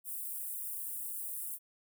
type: high-pass noise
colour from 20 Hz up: white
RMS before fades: -40 dBFS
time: 0.04-1.59 s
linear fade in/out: 50 ms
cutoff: 8700 Hz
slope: 48 dB/octave
effects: none